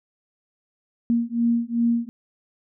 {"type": "beating tone pair", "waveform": "sine", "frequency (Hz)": [233.1, 235.7], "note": ["A#3", "A#3"], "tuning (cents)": [0, 19], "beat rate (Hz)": 2.6, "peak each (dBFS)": -22, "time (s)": [1.1, 2.09], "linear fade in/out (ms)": 0, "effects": []}